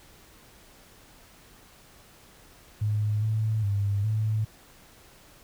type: tone with pitch steps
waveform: sine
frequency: 105.7 / 109.4 / 100.7 / 108.6 Hz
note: G#2 / A2 / G2 / A2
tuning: +31 / -9 / +47 / -22 cents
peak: -23 dBFS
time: 2.81-4.45 s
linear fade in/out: 10 ms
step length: 410 ms
effects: pink hiss -54 dBFS RMS until 5.43 s